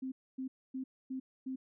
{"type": "tone bursts", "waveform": "sine", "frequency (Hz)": 261.6, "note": "C4", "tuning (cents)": 0, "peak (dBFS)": -36, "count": 5, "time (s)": [0.02, 1.56], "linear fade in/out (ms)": 10, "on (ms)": 100, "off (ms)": 260, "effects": []}